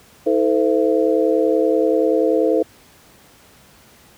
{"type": "tone cluster", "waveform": "sine", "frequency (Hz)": [321.4, 441.6, 512, 670], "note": ["E4", "A4", "C5", "E5"], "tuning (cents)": [-44, 6, -38, 28], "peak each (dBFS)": [-19, -18, -18, -25], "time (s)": [0.26, 2.63], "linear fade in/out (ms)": 10, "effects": ["pink hiss -49 dBFS RMS until 4.17 s", "high-pass 60 Hz 12 dB/octave"]}